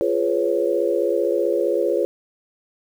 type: chord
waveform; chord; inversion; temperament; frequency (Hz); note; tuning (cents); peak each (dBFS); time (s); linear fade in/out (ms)
sine; C# dominant seventh; first; just; 346.5 / 415.8 / 498.9 / 554.4; E#4 / G#4 / B4 / C#5; -14 / +2 / +17 / 0; -23; 0.01-2.05; 0
effects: 8-bit